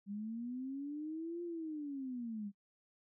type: linear two-way sweep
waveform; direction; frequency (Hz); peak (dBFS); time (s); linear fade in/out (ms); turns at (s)
sine; up then down; 196.8 to 349.2 to 196.8; -39; 0.06-2.52; 50; 1.43
effects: noise-tail reverb RT60 0.1 s tail -24 dB re dry